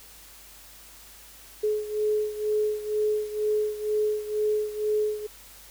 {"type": "beating tone pair", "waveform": "sine", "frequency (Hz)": [424.2, 426.3], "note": ["G#4", "G#4"], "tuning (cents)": [37, 45], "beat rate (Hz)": 2.1, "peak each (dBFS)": [-25, -29], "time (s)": [1.63, 5.27], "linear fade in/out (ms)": 10, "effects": ["added 50 Hz sine -56 dBFS peak until 5.7 s", "white hiss -49 dBFS RMS until 5.7 s"]}